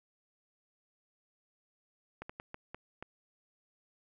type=slowing click train; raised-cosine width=0.5 ms; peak=-27 dBFS; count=6; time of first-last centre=2.22-3.026 s; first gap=75 ms; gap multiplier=1.39; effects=none